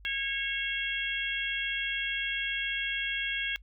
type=harmonic tone; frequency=547 Hz; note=C#5; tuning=23 cents flat; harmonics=3 / 4 / 5 / 6; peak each=-35 / -35 / -35 / -35 dBFS; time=0.05-3.56 s; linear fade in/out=0 ms; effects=noise-tail reverb RT60 0.1 s tail -23 dB re dry + added 50 Hz sine -50 dBFS peak until 3.62 s